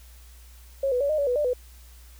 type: tone with pitch steps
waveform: sine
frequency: 546 / 495.3 / 566 / 615 / 568 / 493.2 / 593 / 497.5 Hz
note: C#5 / B4 / C#5 / D#5 / C#5 / B4 / D5 / B4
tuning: -26 / +5 / +36 / -20 / +42 / -2 / +17 / +13 cents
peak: -21 dBFS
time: 0.83-1.534 s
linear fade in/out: 5 ms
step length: 88 ms
effects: added 60 Hz sine -46 dBFS peak until 2.19 s + white hiss -55 dBFS RMS until 2.19 s